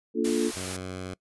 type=chord; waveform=sine; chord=Bb major seventh; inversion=none; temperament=just; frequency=233.1 / 291.4 / 349.6 / 437 Hz; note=Bb3 / D4 / F4 / A4; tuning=0 / -13 / +2 / -12 cents; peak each=-28 dBFS; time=0.14-0.52 s; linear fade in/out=50 ms
type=band-stop noise; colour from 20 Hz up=white; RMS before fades=-35 dBFS; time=0.24-0.77 s; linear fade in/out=10 ms; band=150 to 320 Hz; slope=48 dB/octave
type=tone; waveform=10% pulse; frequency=92.5 Hz; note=F#2; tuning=in tune; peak=-26 dBFS; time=0.56-1.14 s; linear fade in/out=5 ms
effects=noise-tail reverb RT60 0.1 s tail -23 dB re dry + resampled to 24000 Hz